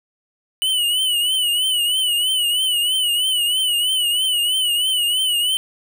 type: tone with vibrato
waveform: square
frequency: 2960 Hz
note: F#7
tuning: in tune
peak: -17 dBFS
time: 0.62-5.57 s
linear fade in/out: 0 ms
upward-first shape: triangle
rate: 3.1 Hz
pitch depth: 97 cents each way
effects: none